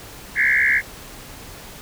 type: tone with frequency modulation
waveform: sine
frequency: 1903 Hz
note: A#6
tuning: 35 cents sharp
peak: -14 dBFS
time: 0.35-0.82 s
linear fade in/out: 50 ms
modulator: 67.1 Hz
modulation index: 4.2
effects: pink hiss -39 dBFS RMS until 1.81 s